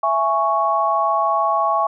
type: chord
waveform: sine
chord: C# minor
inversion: first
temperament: just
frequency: 665.2 / 831.5 / 1108.7 Hz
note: E5 / G#5 / C#6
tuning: +16 / +2 / 0 cents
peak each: -21 / -21 / -18 dBFS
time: 0.03-1.87 s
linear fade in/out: 5 ms
effects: none